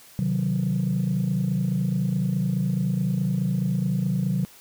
sine chord, C diminished, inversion none, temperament equal, 130.81 / 155.56 / 185 Hz, C3 / Eb3 / Gb3, 0 / 0 / 0 cents, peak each -25 / -26 / -23 dBFS, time 0.19-4.45 s, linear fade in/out 0 ms, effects tanh soft clip ceiling -16 dBFS + white hiss -50 dBFS RMS until 4.6 s

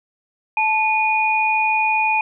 sine tone pair together, 873.6 / 2458 Hz, A5 / D#7, -13 / -22 cents, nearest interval octave + tritone, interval 1791 cents, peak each -18 dBFS, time 0.57-2.21 s, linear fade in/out 2 ms, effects none

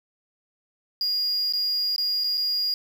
triangle tone with dropouts, 4848 Hz, D#8, 46 cents flat, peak -21 dBFS, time 1.01-2.74 s, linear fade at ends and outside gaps 1 ms, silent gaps 1.525-1.535 / 1.962-1.981 / 2.238-2.242 / 2.373-2.377 s, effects 8-bit

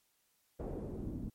pink noise with low-pass filter sweep, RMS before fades -41 dBFS, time 0.59-1.3 s, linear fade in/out 10 ms, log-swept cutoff 530 to 230 Hz, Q 1.9, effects white hiss -75 dBFS RMS until 1.34 s + MP3 64 kbps

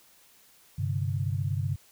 sine chord, G suspended fourth, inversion none, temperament equal, 98 / 130.81 / 146.83 Hz, G2 / C3 / D3, 0 / 0 / 0 cents, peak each -29 / -31 / -33 dBFS, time 0.78-1.76 s, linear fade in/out 10 ms, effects white hiss -59 dBFS RMS until 1.91 s

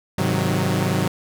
sawtooth chord, Ab dominant seventh, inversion none, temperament equal with one note detuned, 102.28 / 130.81 / 155.56 / 185 Hz, Ab2 / C3 / Eb3 / Gb3, -26 / 0 / 0 / 0 cents, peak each -21 / -21 / -21 / -19 dBFS, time 0.18-1.08 s, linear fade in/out 5 ms, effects none

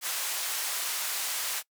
white band-pass noise, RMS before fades -32 dBFS, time 0.01-1.63 s, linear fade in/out 50 ms, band 730 to 14000 Hz, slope 12 dB/octave, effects noise-tail reverb RT60 0.1 s tail -22 dB re dry

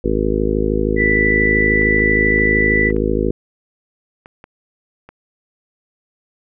harmonic tone, 53 Hz, G#1, 36 cents sharp, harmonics 1 / 2 / 3 / 4 / 5 / 6 / 7 / 8 / 9, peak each -21 / -27 / -27 / -24 / -23 / -26 / -21 / -23 / -23 dBFS, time 0.04-3.31 s, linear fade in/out 5 ms
sine tone, 1975.5 Hz, B6, in tune, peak -14 dBFS, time 0.96-2.92 s, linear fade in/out 50 ms
clicks, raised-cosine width 0.5 ms, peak -23 dBFS, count 8, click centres 1.818 / 1.993 / 2.387 / 2.903 / 2.965 / 4.259 / 4.441 / 5.09 s
effects none

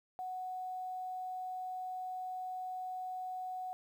sine tone with quantisation, 740 Hz, F#5, in tune, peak -38 dBFS, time 0.19-3.73 s, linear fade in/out 0 ms, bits 11, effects none

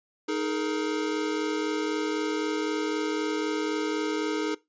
square chord, D# suspended fourth, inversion none, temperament equal with one note detuned, 311.1 / 422.3 / 466.2 Hz, D#4 / G#4 / A#4, 0 / +29 / 0 cents, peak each -30 / -31 / -35 dBFS, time 0.28-4.55 s, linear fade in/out 10 ms, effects noise-tail reverb RT60 0.2 s tail -20 dB re dry + resampled to 16000 Hz

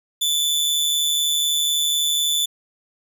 sawtooth tone with amplitude modulation, 3496 Hz, A7, 12 cents flat, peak -13 dBFS, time 0.21-2.46 s, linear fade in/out 10 ms, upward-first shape sine, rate 152 Hz, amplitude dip 45%, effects none

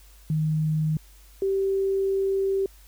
sine tone pair in turn, 155.56 / 388.7 Hz, D#3 / G4, 0 / -15 cents, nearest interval octave + major third, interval 1585 cents, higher second, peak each -21 dBFS, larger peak neither, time 0.3-0.97 / 1.42-2.66 s, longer second, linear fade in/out 2 ms, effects added 50 Hz sine -49 dBFS peak until 2.87 s + white hiss -56 dBFS RMS until 2.87 s

